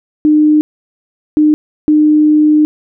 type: tone bursts at uneven times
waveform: sine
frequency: 303.5 Hz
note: D#4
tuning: 43 cents flat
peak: -5 dBFS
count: 3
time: 0.25-0.61 / 1.37-1.54 / 1.88-2.65 s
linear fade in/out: 0 ms
effects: none